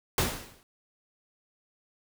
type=noise with exponential decay; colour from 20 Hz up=pink; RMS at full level=-23 dBFS; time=0.18-0.63 s; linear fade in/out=1 ms; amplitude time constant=96 ms; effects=none

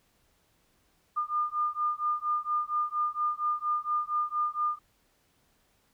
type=beating tone pair; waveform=sine; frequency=1207 / 1211.3 Hz; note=D6 / D#6; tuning=+47 / -47 cents; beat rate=4.3 Hz; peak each=-30 dBFS; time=1.16-4.79 s; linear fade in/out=20 ms; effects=pink hiss -69 dBFS RMS until 5.93 s

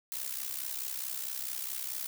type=noise with amplitude modulation; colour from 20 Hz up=blue; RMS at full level=-34 dBFS; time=0.12-2.07 s; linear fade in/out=0 ms; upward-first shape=sine; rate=64.6 Hz; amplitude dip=75%; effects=none

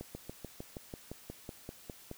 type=slowing click train; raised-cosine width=2 ms; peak=-28 dBFS; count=13; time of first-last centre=0.01-2.114 s; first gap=140 ms; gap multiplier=1.04; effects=white hiss -56 dBFS RMS until 2.17 s

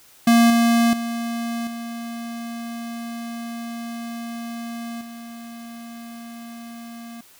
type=tone with level steps; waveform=square; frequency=233.1 Hz; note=A#3; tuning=in tune; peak=-12 / -15 / -25 / -30 / -36 dBFS; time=0.27-7.21 s; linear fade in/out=5 ms; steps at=0.5 / 0.93 / 1.67 / 5.01 s; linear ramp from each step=2 ms; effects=white hiss -51 dBFS RMS until 7.39 s

